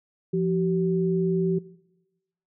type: tone pair together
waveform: sine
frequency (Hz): 172.6 / 382.1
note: F3 / G4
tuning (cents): -20 / -44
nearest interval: octave + major second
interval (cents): 1376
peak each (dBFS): -24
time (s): 0.33-1.59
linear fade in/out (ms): 10
effects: noise-tail reverb RT60 1.0 s tail -20 dB re dry